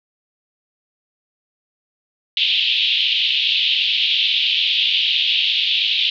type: band-pass noise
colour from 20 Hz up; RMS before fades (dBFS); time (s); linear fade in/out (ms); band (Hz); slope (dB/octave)
pink; -18; 2.37-6.1; 2; 2800 to 3700; 48
effects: none